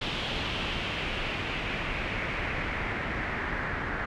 pink noise with low-pass filter sweep, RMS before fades -32 dBFS, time 0.01-4.06 s, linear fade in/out 10 ms, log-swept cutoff 3300 to 1700 Hz, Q 2.9, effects none

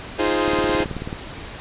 sawtooth chord, F minor seventh, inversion third, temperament equal with one note detuned, 311.1 / 346.8 / 415.3 / 523.3 Hz, Eb4 / F4 / Ab4 / C5, 0 / -12 / 0 / 0 cents, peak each -20 dBFS, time 0.18-0.85 s, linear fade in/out 20 ms
click train, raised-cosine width 3 ms, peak -15 dBFS, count 13, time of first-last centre 0.48-1.129 s, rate 18.5 Hz
effects pink hiss -35 dBFS RMS until 1.6 s + resampled to 8000 Hz

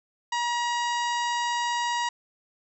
harmonic tone, 955 Hz, A#5, 42 cents sharp, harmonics 1 / 2 / 3 / 4 / 5 / 6 / 7 / 8, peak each -26 / -32 / -36 / -38 / -40 / -42 / -43 / -44 dBFS, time 0.32-2.09 s, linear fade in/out 5 ms, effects none

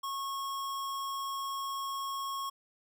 square tone, 1094 Hz, C#6, 23 cents flat, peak -35 dBFS, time 0.03-2.5 s, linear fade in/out 10 ms, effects none

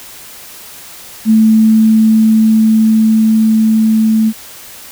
sine tone with level ramp, 220 Hz, A3, in tune, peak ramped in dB -4 to -7 dBFS, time 1.25-4.33 s, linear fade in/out 50 ms, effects white hiss -33 dBFS RMS until 4.91 s

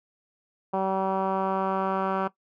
10% pulse tone with low-pass filter sweep, 191.5 Hz, G3, 40 cents flat, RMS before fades -26 dBFS, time 0.73-2.28 s, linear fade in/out 10 ms, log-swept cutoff 880 to 1400 Hz, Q 2, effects noise-tail reverb RT60 0.1 s tail -17 dB re dry

